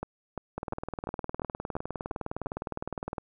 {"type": "two click trains", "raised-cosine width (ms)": 1, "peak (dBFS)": [-19, -19], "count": [8, 52], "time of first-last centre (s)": [[0.03, 2.461], [0.58, 3.182]], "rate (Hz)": [2.88, 19.6], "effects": []}